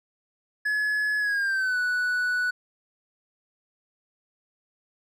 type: tone with pitch glide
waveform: triangle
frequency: 1700 to 1479.9 Hz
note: G#6 to F#6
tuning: +40 to 0 cents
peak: -21 dBFS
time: 0.65-2.51 s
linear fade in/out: 10 ms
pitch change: -240 cents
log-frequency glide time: 1.19-1.78 s
effects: none